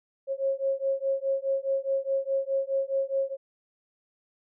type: beating tone pair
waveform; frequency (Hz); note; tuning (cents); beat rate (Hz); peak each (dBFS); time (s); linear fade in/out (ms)
sine; 540 / 544.8; C#5 / C#5; -45 / -30; 4.8; -28; 0.27-3.37; 50
effects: none